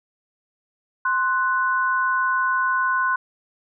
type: tone pair together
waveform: sine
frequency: 1046.5 / 1486.8 Hz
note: C6 / F#6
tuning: 0 / +8 cents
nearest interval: tritone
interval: 608 cents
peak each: -21 dBFS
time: 1.05-3.16 s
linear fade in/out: 5 ms
effects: none